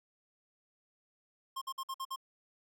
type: tone bursts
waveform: square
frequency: 1065 Hz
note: C6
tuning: 30 cents sharp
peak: -37 dBFS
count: 6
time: 1.56-2.161 s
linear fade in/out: 10 ms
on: 56 ms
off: 53 ms
effects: none